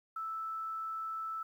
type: tone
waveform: sine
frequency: 1317 Hz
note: E6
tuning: 2 cents flat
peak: -36 dBFS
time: 0.16-1.43 s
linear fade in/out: 5 ms
effects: 11-bit